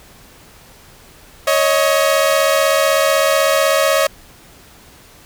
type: tone pair together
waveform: sawtooth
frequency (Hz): 555 / 631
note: C#5 / D#5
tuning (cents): +2 / +24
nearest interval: major second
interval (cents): 222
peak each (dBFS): -11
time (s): 1.47-4.07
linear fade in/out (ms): 5
effects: pink hiss -44 dBFS RMS until 5.25 s